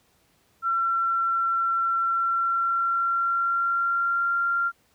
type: tone with pitch glide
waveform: sine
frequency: 1356 to 1384.5 Hz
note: E6 to F6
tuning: +49 to -15 cents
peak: -21 dBFS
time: 0.62-4.72 s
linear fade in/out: 50 ms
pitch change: +36 cents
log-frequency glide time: 2.01-4.35 s
effects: pink hiss -64 dBFS RMS until 4.94 s + high-pass 60 Hz 12 dB/octave